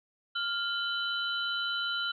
sine tone cluster, 1399 / 3039 / 3964 Hz, F6 / F#7 / B7, +3 / +46 / +6 cents, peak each -32 / -34 / -37 dBFS, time 0.35-2.12 s, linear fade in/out 10 ms, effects none

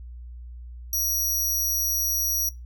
20% pulse tone, 5770 Hz, F#8, 44 cents flat, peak -17 dBFS, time 0.93-2.49 s, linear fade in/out 2 ms, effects noise-tail reverb RT60 0.2 s tail -20 dB re dry + added 60 Hz sine -37 dBFS peak until 2.65 s

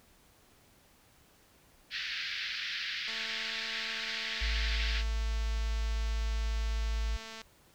pink band-pass noise, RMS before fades -37 dBFS, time 1.9-5.04 s, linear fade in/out 50 ms, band 1600 to 4900 Hz, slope 48 dB/octave
click train, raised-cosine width 0.2 ms, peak -28 dBFS, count 968, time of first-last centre 3.08-7.416 s, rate 223 Hz
sine tone, 54.6 Hz, A1, 13 cents flat, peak -29 dBFS, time 4.41-7.17 s, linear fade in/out 10 ms
effects pink hiss -63 dBFS RMS until 7.74 s

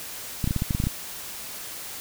clicks, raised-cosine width 5 ms, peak -12 dBFS, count 10, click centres 0.442 / 0.475 / 0.509 / 0.563 / 0.621 / 0.708 / 0.749 / 0.801 / 0.839 / 0.87 s, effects white hiss -37 dBFS RMS until 2 s

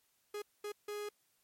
45% pulse tone bursts at uneven times, 415.3 Hz, G#4, in tune, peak -39 dBFS, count 3, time 0.34-0.42 / 0.64-0.72 / 0.88-1.09 s, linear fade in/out 5 ms, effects white hiss -75 dBFS RMS until 1.43 s + MP3 64 kbps

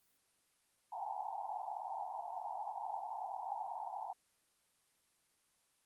white band-pass noise, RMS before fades -43 dBFS, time 0.92-4.13 s, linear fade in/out 5 ms, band 710 to 920 Hz, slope 96 dB/octave, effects white hiss -75 dBFS RMS until 5.85 s + Opus 24 kbps

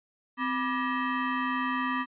25% pulse ring-modulated tone, 719 Hz, F#5, 50 cents flat, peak -20 dBFS, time 0.37-2.06 s, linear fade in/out 50 ms, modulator 461 Hz, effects resampled to 8000 Hz

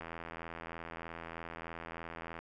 click train, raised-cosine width 0.5 ms, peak -28 dBFS, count 199, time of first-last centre 0.01-2.39 s, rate 83.2 Hz, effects none

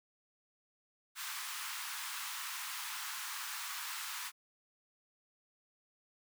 pink high-pass noise, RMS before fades -42 dBFS, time 1.15-4.32 s, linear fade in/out 50 ms, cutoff 950 Hz, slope 48 dB/octave, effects none

